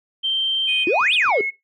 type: tone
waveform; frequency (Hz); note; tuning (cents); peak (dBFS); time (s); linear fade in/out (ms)
sine; 3136; G7; 0; -18; 0.23-0.85; 20
type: tone with pitch glide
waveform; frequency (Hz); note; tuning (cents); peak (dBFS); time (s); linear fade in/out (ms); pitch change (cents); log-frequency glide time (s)
sine; 2489 to 2179; D#7 to C#7; 0 to -30; -20; 0.67-1.51; 20; -230; 1.27-1.33
type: exponential two-way sweep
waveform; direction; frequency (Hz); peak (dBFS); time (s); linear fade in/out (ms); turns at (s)
sine; up then down; 312 to 3733 to 378.8; -15; 0.87-1.41; 2; 1.14
effects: noise-tail reverb RT60 0.2 s tail -19 dB re dry + tanh soft clip ceiling -9 dBFS